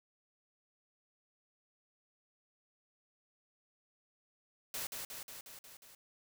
white noise with echo, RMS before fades -40 dBFS, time 4.74-4.87 s, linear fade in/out 2 ms, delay 180 ms, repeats 6, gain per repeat -3 dB, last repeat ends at 5.95 s, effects none

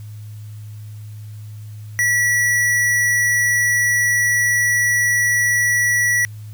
square tone, 1943 Hz, B6, 29 cents flat, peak -15 dBFS, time 1.99-6.25 s, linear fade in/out 0 ms, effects added 106 Hz sine -31 dBFS peak until 6.53 s + white hiss -52 dBFS RMS until 6.53 s

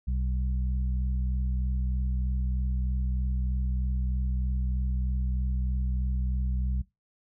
harmonic tone, 63.2 Hz, B1, 41 cents sharp, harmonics 1 / 2 / 3, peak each -26 / -37 / -39 dBFS, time 0.07-6.82 s, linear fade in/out 10 ms, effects noise-tail reverb RT60 0.2 s tail -19 dB re dry

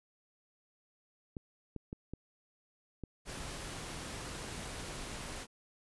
clicks, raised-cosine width 3 ms, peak -28 dBFS, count 5, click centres 1.368 / 1.763 / 1.929 / 2.136 / 3.037 s
pink noise, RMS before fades -43 dBFS, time 3.25-5.47 s, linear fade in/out 50 ms
effects resampled to 24000 Hz

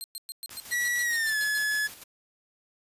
15% pulse tone bursts, 4186 Hz, C8, in tune, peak -28 dBFS, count 12, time 0.01-1.58 s, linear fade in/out 0 ms, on 30 ms, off 110 ms
clicks, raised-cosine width 0.2 ms, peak -28 dBFS, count 2, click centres 0.494 / 0.531 s
white noise with tremolo, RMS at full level -43 dBFS, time 0.5-2.04 s, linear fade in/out 10 ms, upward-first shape square, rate 6.6 Hz, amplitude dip 50%
45% pulse tone with pitch glide, 1938 to 1706.7 Hz, B6 to G#6, -33 to +47 cents, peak -25 dBFS, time 0.71-1.88 s, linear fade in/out 20 ms, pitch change -220 cents, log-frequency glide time 1.03-1.38 s
effects resampled to 32000 Hz

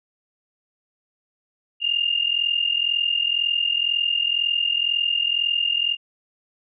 sine tone pair together, 2795 / 2837 Hz, F7 / F7, +1 / +27 cents, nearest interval unison, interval 26 cents, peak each -22 dBFS, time 1.8-5.97 s, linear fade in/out 50 ms, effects none

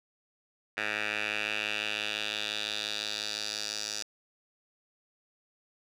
10% pulse tone with band-pass filter sweep, 105.8 Hz, G#2, 33 cents sharp, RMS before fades -34 dBFS, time 0.77-4.03 s, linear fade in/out 5 ms, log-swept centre 2100 to 5400 Hz, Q 2.9, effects none

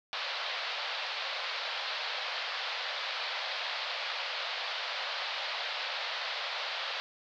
white band-pass noise, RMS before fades -36 dBFS, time 0.13-7 s, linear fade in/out 0 ms, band 520 to 4500 Hz, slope 48 dB/octave, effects none

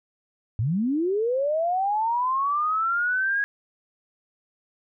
sine linear sweep, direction up, 98 to 1661.2 Hz, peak -21 dBFS, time 0.59-3.44 s, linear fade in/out 0 ms, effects none

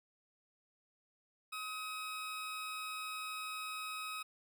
20% pulse tone with amplitude modulation, 1268 Hz, D#6, 32 cents sharp, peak -34 dBFS, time 1.52-4.23 s, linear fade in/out 10 ms, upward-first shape sine, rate 213 Hz, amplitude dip 30%, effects none

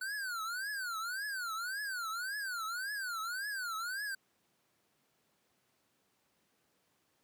square tone with vibrato, 1482 Hz, F#6, 2 cents sharp, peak -37 dBFS, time 0.01-4.15 s, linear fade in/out 5 ms, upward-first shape triangle, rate 1.8 Hz, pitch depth 260 cents each way, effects pink hiss -75 dBFS RMS until 7.23 s + high-pass 150 Hz 12 dB/octave

